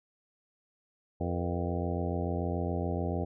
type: harmonic tone with a mistuned harmonic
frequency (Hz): 87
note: F2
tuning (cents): -6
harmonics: 1 / 2 / 3 / 4 / 5 / 6 / 7 / 8 / 9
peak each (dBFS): -33 / -36 / -38 / -39 / -40 / -41 / -41 / -42 / -43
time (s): 1.2-3.25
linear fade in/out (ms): 10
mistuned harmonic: 6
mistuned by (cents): -87
effects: none